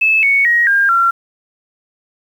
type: tone with pitch steps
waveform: sine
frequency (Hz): 2611 / 2221 / 1889.4 / 1607.3 / 1367.2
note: E7 / C#7 / A#6 / G6 / F6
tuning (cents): -17 / +3 / +23 / +43 / -37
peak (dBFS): -9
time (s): 0.01-1.11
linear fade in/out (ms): 10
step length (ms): 220
effects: 7-bit